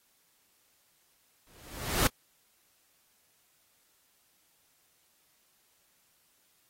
pink noise with exponential growth, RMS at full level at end -24 dBFS, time 1.47-2.07 s, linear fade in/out 1 ms, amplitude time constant 130 ms, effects white hiss -69 dBFS RMS until 6.69 s + AAC 48 kbps

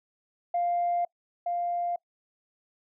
sine tone pair in turn, 698.5 / 698.5 Hz, F5 / F5, 0 / 0 cents, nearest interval unison, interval 0 cents, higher neither, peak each -23 / -26 dBFS, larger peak first, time 0.54-1.05 / 1.46-1.96 s, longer first, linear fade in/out 5 ms, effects noise-tail reverb RT60 0.1 s tail -25 dB re dry + tanh soft clip ceiling -20 dBFS

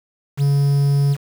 triangle tone with quantisation, 141.1 Hz, C#3, 31 cents sharp, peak -11 dBFS, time 0.37-1.17 s, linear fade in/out 50 ms, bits 6, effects none

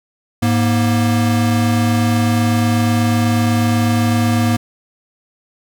square tone pair together, 105.5 / 236.8 Hz, G#2 / A#3, +28 / +27 cents, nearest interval octave + major second, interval 1399 cents, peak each -16 dBFS, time 0.42-4.57 s, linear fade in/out 10 ms, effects none

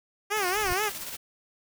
10% pulse tone with vibrato, 392 Hz, G4, in tune, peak -17 dBFS, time 0.3-0.9 s, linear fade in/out 20 ms, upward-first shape sine, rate 4.2 Hz, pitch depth 170 cents each way
white noise with tremolo, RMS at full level -36 dBFS, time 0.36-1.17 s, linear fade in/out 10 ms, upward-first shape square, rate 17 Hz, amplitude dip 35%
brown noise with exponential growth, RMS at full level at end -34 dBFS, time 0.38-0.73 s, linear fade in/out 2 ms, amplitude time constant 76 ms
effects none

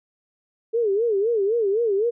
sine tone with vibrato, 429.8 Hz, A4, 41 cents flat, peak -18 dBFS, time 0.73-2.11 s, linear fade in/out 20 ms, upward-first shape sine, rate 3.9 Hz, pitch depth 180 cents each way, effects none

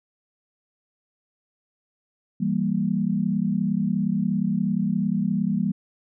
sine chord, E diminished, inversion none, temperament equal, 164.81 / 196 / 233.1 Hz, E3 / G3 / Bb3, 0 / 0 / 0 cents, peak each -27 / -23 / -26 dBFS, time 2.4-5.72 s, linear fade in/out 10 ms, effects none

